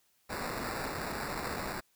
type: noise with sample-and-hold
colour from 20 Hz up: white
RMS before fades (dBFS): -37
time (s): 0.29-1.81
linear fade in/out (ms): 20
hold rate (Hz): 3150
effects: white hiss -71 dBFS RMS until 1.95 s